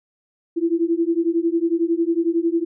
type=beating tone pair; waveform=sine; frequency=329.6 / 340.6 Hz; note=E4 / F4; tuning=0 / -43 cents; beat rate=11 Hz; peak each=-20 / -20 dBFS; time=0.56-2.65 s; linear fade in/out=20 ms; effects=none